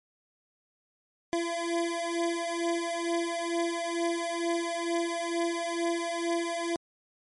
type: beating tone pair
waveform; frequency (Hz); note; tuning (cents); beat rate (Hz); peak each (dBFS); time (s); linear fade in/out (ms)
25% pulse; 338.1 / 340.3; E4 / F4; +44 / -45; 2.2; -27 / -28; 1.33-6.76; 0
effects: MP3 48 kbps